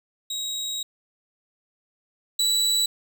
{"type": "tone pair in turn", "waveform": "30% pulse", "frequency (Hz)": [3810, 3940], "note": ["A#7", "B7"], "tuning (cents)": [37, -5], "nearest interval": "minor second", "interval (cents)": 58, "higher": "second", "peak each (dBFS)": [-25, -17], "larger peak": "second", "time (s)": [[0.3, 0.83], [2.39, 2.86]], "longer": "first", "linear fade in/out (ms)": 5, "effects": []}